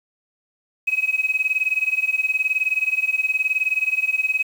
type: tone with tremolo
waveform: sine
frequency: 2542 Hz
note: D#7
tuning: 36 cents sharp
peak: -14 dBFS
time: 0.87-4.43 s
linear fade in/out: 10 ms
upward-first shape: sine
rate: 19 Hz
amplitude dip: 90%
effects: tanh soft clip ceiling -10 dBFS + 7-bit